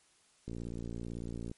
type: click train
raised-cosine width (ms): 3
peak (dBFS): -28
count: 61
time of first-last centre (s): 0.48-1.514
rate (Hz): 58
effects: white hiss -67 dBFS RMS until 1.57 s + MP3 48 kbps